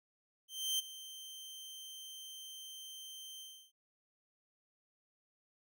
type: tone with ADSR envelope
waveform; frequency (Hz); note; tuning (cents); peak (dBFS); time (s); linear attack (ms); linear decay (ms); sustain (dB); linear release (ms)
sawtooth; 3125; G7; -6; -28; 0.48-3.72; 310; 16; -16; 320
effects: none